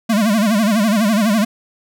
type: tone with vibrato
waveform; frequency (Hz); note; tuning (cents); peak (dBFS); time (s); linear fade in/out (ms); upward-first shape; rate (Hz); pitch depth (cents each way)
square; 213.9; A3; -49; -13; 0.09-1.45; 10; sine; 12; 140
effects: none